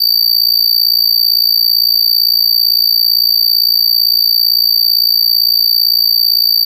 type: tone with amplitude modulation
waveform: square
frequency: 4617 Hz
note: D8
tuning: 30 cents flat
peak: -5 dBFS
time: 0-6.65 s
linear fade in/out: 10 ms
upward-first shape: sine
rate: 57.8 Hz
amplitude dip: 90%
effects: none